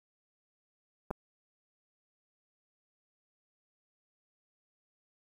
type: clicks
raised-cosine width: 1 ms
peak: -26 / -20 dBFS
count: 2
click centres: 1.106 / 1.111 s
effects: 9-bit